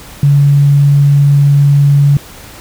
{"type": "tone", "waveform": "sine", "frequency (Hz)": 142.3, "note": "C#3", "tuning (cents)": 46, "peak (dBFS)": -4, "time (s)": [0.23, 2.17], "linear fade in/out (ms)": 2, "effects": ["pink hiss -33 dBFS RMS until 2.6 s"]}